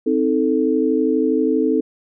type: chord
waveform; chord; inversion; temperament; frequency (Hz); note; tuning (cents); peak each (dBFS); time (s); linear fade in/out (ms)
sine; A diminished; first; equal with one note detuned; 261.6 / 314 / 440; C4 / Eb4 / A4; 0 / +16 / 0; -19; 0.06-1.81; 10
effects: none